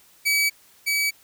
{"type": "tone pair in turn", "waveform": "sawtooth", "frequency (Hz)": [2283, 2283], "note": ["D7", "D7"], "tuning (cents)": [-50, -50], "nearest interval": "unison", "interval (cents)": 0, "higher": "neither", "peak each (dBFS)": [-15, -17], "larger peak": "first", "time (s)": [[0.25, 0.5], [0.86, 1.11]], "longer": "neither", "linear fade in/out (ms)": 20, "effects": ["white hiss -55 dBFS RMS until 1.23 s"]}